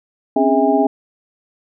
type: tone cluster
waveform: sine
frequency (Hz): 263.4 / 281.3 / 413.2 / 649 / 809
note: C4 / C#4 / G#4 / E5 / G#5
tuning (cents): +12 / +26 / -9 / -27 / -46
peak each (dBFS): -18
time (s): 0.36-0.87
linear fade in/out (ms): 5
effects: none